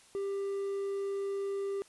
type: tone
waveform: triangle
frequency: 395.7 Hz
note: G4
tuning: 16 cents sharp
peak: -30 dBFS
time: 0.15-1.82 s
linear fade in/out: 0 ms
effects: white hiss -60 dBFS RMS until 1.88 s + resampled to 24000 Hz